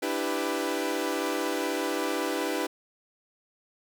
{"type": "chord", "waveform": "sawtooth", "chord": "E minor seventh", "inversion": "third", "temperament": "equal with one note detuned", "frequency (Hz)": [293.7, 329.6, 392, 497], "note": ["D4", "E4", "G4", "B4"], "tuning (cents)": [0, 0, 0, 11], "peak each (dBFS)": -29, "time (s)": [0.02, 2.67], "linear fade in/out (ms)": 10, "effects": []}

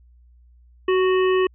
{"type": "harmonic tone with a mistuned harmonic", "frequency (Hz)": 370, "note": "F#4", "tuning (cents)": 0, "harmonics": [1, 3, 5, 7, 8], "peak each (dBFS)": [-16, -26, -30, -33, -34], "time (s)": [0.88, 1.47], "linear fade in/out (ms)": 5, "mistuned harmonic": 1, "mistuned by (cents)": 16, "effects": ["added 60 Hz sine -49 dBFS peak until 1.54 s"]}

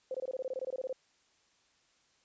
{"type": "tone bursts", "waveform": "sine", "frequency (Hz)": 519, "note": "C5", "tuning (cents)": -14, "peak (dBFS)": -33, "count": 15, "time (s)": [0.11, 0.928], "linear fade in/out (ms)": 2, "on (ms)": 34, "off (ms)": 22, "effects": ["white hiss -70 dBFS RMS until 2.24 s", "resampled to 16000 Hz"]}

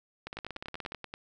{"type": "two click trains", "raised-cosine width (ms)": 0.3, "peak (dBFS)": [-23, -22], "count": [9, 12], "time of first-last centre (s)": [[0.37, 1.139], [0.27, 0.921]], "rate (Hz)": [10.4, 16.9], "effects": []}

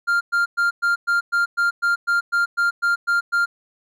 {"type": "tone bursts", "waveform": "triangle", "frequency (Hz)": 1396.9, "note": "F6", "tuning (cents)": 0, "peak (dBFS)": -14, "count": 14, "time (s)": [0.07, 3.46], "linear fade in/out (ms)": 20, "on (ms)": 140, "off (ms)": 110, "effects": []}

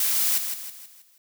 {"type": "noise with echo", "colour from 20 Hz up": "blue", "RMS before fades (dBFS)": -23, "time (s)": [0, 0.38], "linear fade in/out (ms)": 2, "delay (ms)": 160, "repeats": 5, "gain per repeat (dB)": -7, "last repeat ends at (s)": 1.18, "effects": []}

